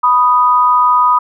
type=tone pair together; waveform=sine; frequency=987.8 / 1242 Hz; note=B5 / D#6; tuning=0 / -3 cents; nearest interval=major third; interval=397 cents; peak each=-10 dBFS; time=0.03-1.19 s; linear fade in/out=10 ms; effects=none